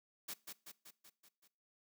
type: noise with echo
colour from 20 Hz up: white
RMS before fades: -44 dBFS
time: 0.28-0.34 s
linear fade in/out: 10 ms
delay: 190 ms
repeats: 6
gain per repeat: -4 dB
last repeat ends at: 1.48 s
effects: noise-tail reverb RT60 0.4 s tail -21 dB re dry + high-pass 150 Hz 12 dB/octave